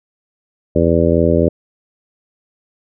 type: harmonic tone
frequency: 83.6 Hz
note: E2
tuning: 25 cents sharp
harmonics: 1 / 2 / 3 / 4 / 5 / 6 / 7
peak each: -18 / -18 / -18 / -18 / -18 / -18 / -18 dBFS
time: 0.75-1.49 s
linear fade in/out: 10 ms
effects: none